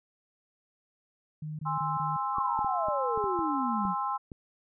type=tone bursts; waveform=sine; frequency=153.4 Hz; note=D#3; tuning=24 cents flat; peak=-34 dBFS; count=4; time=1.42-2.166 s; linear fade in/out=5 ms; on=170 ms; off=22 ms
type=chord; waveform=sine; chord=Ab augmented; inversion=none; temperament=equal with one note detuned; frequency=820.1 / 1046.5 / 1318.5 Hz; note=Ab5 / C6 / E6; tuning=-22 / 0 / 0 cents; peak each=-33 / -31 / -35 dBFS; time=1.65-4.18 s; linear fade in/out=20 ms
type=exponential sweep; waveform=sine; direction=down; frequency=1183 to 175.6 Hz; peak=-30 dBFS; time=2.33-3.95 s; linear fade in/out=50 ms
type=clicks; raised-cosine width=3 ms; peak=-29 dBFS; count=9; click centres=2.384 / 2.591 / 2.646 / 2.885 / 3.176 / 3.241 / 3.391 / 3.852 / 4.318 s
effects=none